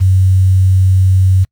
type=tone with quantisation; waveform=sine; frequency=94 Hz; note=F#2; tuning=28 cents sharp; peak=-6 dBFS; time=0-1.45 s; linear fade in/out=20 ms; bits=6; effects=noise-tail reverb RT60 0.1 s tail -26 dB re dry